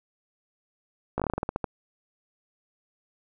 slowing click train, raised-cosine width 1 ms, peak -13 dBFS, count 12, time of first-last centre 1.18-1.642 s, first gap 17 ms, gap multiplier 1.17, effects none

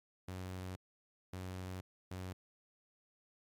sawtooth tone bursts at uneven times, 92.5 Hz, F#2, in tune, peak -38 dBFS, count 3, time 0.28-0.76 / 1.33-1.81 / 2.11-2.33 s, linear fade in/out 5 ms, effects MP3 96 kbps

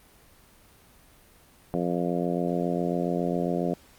harmonic tone, 87.31 Hz, F2, in tune, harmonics 2 / 3 / 4 / 5 / 6 / 7 / 8, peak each -29 / -31 / -32 / -33 / -34 / -34 / -35 dBFS, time 1.74-3.74 s, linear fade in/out 0 ms, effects pink hiss -56 dBFS RMS until 3.98 s + Opus 32 kbps

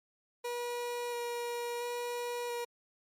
30% pulse tone with vibrato, 480 Hz, B4, 49 cents flat, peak -32 dBFS, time 0.44-2.65 s, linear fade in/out 10 ms, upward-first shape square, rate 0.73 Hz, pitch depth 9 cents each way, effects MP3 64 kbps

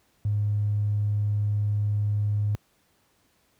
triangle tone with tanh clipping, 103.83 Hz, G#2, in tune, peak -21 dBFS, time 0.25-2.55 s, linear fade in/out 0 ms, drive 2 dB, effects pink hiss -66 dBFS RMS until 3.59 s + high-pass 60 Hz 12 dB/octave

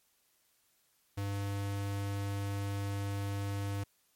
square tone, 100 Hz, G2, 35 cents sharp, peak -34 dBFS, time 1.17-3.84 s, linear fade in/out 10 ms, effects white hiss -72 dBFS RMS until 4.15 s + MP3 64 kbps

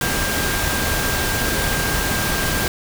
sine tone in noise, 1596 Hz, G6, 31 cents sharp, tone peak -26 dBFS, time 0.01-2.68 s, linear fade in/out 2 ms, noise pink, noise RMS -21 dBFS, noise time 0.01-2.68 s, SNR -8 dB, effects none

